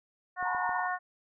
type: harmonic tone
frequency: 363.7 Hz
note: F#4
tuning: 30 cents flat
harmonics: 2 / 3 / 4 / 5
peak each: -33 / -35 / -36 / -37 dBFS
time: 0.36-0.99 s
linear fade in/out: 50 ms
type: band-pass noise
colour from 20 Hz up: pink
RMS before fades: -36 dBFS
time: 0.42-0.89 s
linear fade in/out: 50 ms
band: 880 to 1000 Hz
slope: 96 dB/octave
type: clicks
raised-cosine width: 1 ms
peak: -31 dBFS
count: 3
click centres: 0.427 / 0.548 / 0.693 s
effects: none